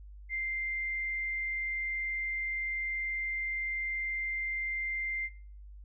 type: tone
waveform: sine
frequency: 2093 Hz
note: C7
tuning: in tune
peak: -31 dBFS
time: 0.29-5.3 s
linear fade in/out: 50 ms
effects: noise-tail reverb RT60 0.4 s tail -19 dB re dry + added 50 Hz sine -46 dBFS peak until 5.84 s